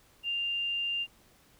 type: tone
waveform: sine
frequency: 2794 Hz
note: F7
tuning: in tune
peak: -29 dBFS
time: 0.23-1.07 s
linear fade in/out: 50 ms
effects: pink hiss -62 dBFS RMS until 1.59 s